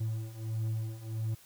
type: beating tone pair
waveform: triangle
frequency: 110 / 111.5 Hz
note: A2 / A2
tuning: 0 / +23 cents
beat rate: 1.5 Hz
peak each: -35 / -32 dBFS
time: 0-1.35 s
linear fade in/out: 10 ms
effects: white hiss -58 dBFS RMS until 1.45 s